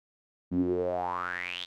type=tone with band-pass filter sweep; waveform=sawtooth; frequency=89.2 Hz; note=F2; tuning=37 cents sharp; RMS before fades=-31 dBFS; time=0.51-1.66 s; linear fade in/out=20 ms; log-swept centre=220 to 3700 Hz; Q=8.4; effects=none